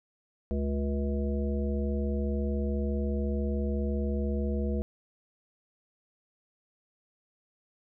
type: harmonic tone with a mistuned harmonic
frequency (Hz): 71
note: C#2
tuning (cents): +42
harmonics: 1 / 3 / 5 / 7 / 9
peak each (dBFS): -29 / -32 / -38 / -37 / -42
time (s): 0.51-4.82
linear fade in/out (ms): 0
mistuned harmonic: 7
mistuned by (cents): -50
effects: none